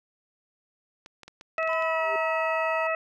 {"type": "clicks", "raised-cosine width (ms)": 0.2, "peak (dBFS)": -27, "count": 9, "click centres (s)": [1.061, 1.233, 1.28, 1.411, 1.582, 1.629, 1.676, 1.732, 1.824]}
{"type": "harmonic tone", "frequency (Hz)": 646, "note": "E5", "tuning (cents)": -35, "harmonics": [1, 2, 3, 4], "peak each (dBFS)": [-27, -30, -32, -33], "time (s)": [1.58, 2.95], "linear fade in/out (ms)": 2}
{"type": "tone with pitch glide", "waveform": "triangle", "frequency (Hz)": [1002, 934.9], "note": ["B5", "A#5"], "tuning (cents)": [25, 5], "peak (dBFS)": -30, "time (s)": [1.69, 2.87], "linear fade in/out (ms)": 2, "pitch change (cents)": -120, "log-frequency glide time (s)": [1.81, 2.13]}
{"type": "tone with exponential growth", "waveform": "sine", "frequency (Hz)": 400, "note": "G4", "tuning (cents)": 35, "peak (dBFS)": -32, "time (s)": [1.92, 2.16], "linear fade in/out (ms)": 2, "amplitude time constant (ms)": 51}
{"effects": []}